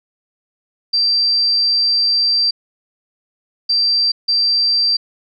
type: tone bursts at uneven times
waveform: sine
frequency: 4698 Hz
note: D8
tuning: in tune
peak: -12 dBFS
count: 3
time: 0.93-2.51 / 3.69-4.12 / 4.28-4.97 s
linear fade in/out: 10 ms
effects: none